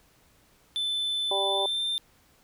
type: tone with pitch glide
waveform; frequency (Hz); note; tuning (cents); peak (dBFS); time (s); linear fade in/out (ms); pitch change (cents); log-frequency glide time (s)
triangle; 3520 to 3584; A7 to A7; 0 to +31; -25; 0.76-1.98; 0; +31; 1.48-1.84
type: harmonic tone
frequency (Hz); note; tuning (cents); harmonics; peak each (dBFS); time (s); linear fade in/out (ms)
196; G3; 0; 2 / 3 / 4 / 5; -32 / -31 / -31 / -35; 1.31-1.66; 2
effects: pink hiss -62 dBFS RMS until 2.43 s